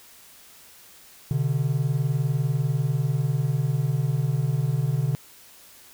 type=tone pair together; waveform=triangle; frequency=127.91 / 148 Hz; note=C3 / D3; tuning=-39 / +14 cents; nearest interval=minor third; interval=253 cents; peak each=-22 dBFS; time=1.31-5.15 s; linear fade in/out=0 ms; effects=white hiss -50 dBFS RMS until 5.93 s